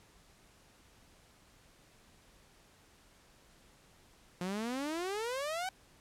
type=exponential sweep; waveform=sawtooth; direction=up; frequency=174.61 to 772 Hz; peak=-31 dBFS; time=4.41-5.69 s; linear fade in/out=2 ms; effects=pink hiss -63 dBFS RMS until 6 s + low-pass 11000 Hz 12 dB/octave